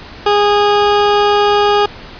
20% pulse tone, 411.5 Hz, G#4, 16 cents flat, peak -4 dBFS, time 0.26-1.86 s, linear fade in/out 5 ms, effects pink hiss -33 dBFS RMS until 2.19 s + resampled to 11025 Hz

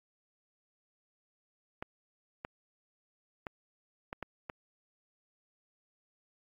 clicks, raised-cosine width 0.5 ms, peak -23 dBFS, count 6, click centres 1.825 / 2.449 / 3.468 / 4.129 / 4.227 / 4.498 s, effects AAC 48 kbps

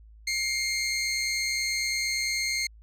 20% pulse tone pair together, 2122 / 2251 Hz, C7 / C#7, +24 / +26 cents, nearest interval minor second, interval 102 cents, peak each -21 / -32 dBFS, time 0.27-2.67 s, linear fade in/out 5 ms, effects added 54 Hz sine -48 dBFS peak until 2.82 s + low-pass 11000 Hz 12 dB/octave

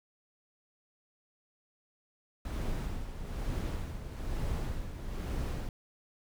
brown noise with tremolo, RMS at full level -33 dBFS, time 2.45-5.69 s, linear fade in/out 2 ms, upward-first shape sine, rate 1.1 Hz, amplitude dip 60%, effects none

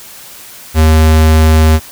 square tone, 78.8 Hz, D#2, 23 cents sharp, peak -5 dBFS, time 0.74-1.8 s, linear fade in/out 50 ms, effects white hiss -33 dBFS RMS until 1.91 s

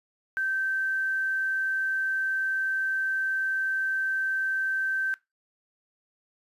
sine tone with quantisation, 1553 Hz, G6, 17 cents flat, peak -25 dBFS, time 0.37-5.14 s, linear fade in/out 0 ms, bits 9, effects noise-tail reverb RT60 0.2 s tail -20 dB re dry + resampled to 32000 Hz

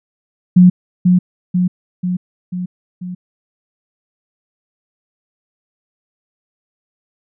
sine tone with echo, 180.4 Hz, F#3, 44 cents flat, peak -3 dBFS, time 0.56-0.7 s, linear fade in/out 10 ms, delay 490 ms, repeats 5, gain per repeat -4 dB, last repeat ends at 3.15 s, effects none

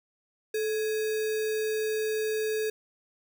sine tone with sample-and-hold, 434.2 Hz, A4, 23 cents flat, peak -26 dBFS, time 0.54-2.7 s, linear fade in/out 5 ms, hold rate 2100 Hz, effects none

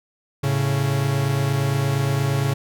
45% pulse tone pair together, 110 / 138.59 Hz, A2 / C#3, 0 / 0 cents, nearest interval major third, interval 400 cents, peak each -24 / -20 dBFS, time 0.43-2.54 s, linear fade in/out 10 ms, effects none

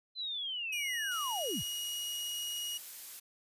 sine linear sweep, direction down, 4084 to 41.2 Hz, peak -35 dBFS, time 0.15-1.64 s, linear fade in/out 50 ms
sawtooth tone, 2889 Hz, F#7, 42 cents flat, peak -33 dBFS, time 0.72-2.78 s, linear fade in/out 10 ms
blue noise, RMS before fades -45 dBFS, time 1.11-3.2 s, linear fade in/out 10 ms
effects resampled to 32000 Hz

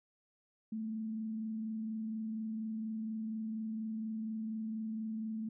sine tone with frequency modulation, 220 Hz, A3, in tune, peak -36 dBFS, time 0.72-5.49 s, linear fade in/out 5 ms, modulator 24.2 Hz, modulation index 0.21, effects none

